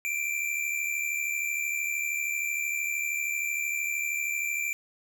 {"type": "tone pair together", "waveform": "square", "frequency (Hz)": [2341, 2414], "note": ["D7", "D7"], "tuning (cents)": [-6, 47], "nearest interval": "minor second", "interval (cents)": 53, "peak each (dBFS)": [-30, -34], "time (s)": [0.05, 4.73], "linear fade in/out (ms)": 0, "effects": []}